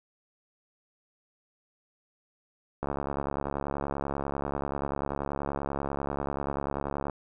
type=click train; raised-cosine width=1 ms; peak=-17 dBFS; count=301; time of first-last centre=2.83-7.097 s; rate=70.3 Hz; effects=none